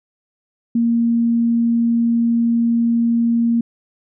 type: tone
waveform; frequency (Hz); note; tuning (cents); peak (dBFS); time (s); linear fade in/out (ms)
sine; 233.1; A#3; 0; -13; 0.75-3.61; 5
effects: none